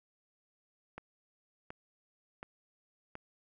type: click train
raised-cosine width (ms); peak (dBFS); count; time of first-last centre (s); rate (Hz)
0.5; -28; 4; 0.98-3.154; 1.38
effects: none